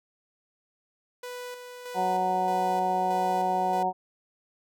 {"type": "tone with tremolo", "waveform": "sawtooth", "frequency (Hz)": 493.9, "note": "B4", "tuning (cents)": 0, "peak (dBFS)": -32, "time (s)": [1.23, 3.83], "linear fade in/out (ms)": 5, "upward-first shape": "square", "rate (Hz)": 1.6, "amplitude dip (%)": 45}
{"type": "harmonic tone", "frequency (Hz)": 185, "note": "F#3", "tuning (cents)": 0, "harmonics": [1, 2, 3, 4, 5], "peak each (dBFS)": [-36, -34, -35, -25, -30], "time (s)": [1.94, 3.93], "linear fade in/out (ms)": 50}
{"effects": []}